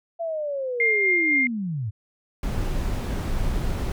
sine linear sweep, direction down, 681 to 96.2 Hz, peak -25 dBFS, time 0.19-1.91 s, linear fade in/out 20 ms
sine tone with tremolo, 2113 Hz, C7, 16 cents sharp, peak -17 dBFS, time 0.8-1.47 s, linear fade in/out 2 ms, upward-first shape sine, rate 4 Hz, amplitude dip 25%
brown noise, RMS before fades -25 dBFS, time 2.43-3.92 s, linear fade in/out 2 ms
effects none

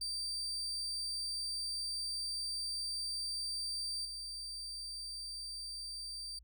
35% pulse tone with level steps, 4667 Hz, D8, 12 cents flat, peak -35 / -40 dBFS, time 0.01-6.39 s, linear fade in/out 5 ms, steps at 4.05 s, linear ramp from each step 2 ms, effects added 57 Hz sine -57 dBFS peak until 6.43 s

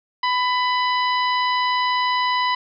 harmonic tone, 997 Hz, B5, 16 cents sharp, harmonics 1 / 2 / 3 / 4 / 5, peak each -19 / -25 / -29 / -31 / -33 dBFS, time 0.23-2.55 s, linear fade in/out 5 ms, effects none

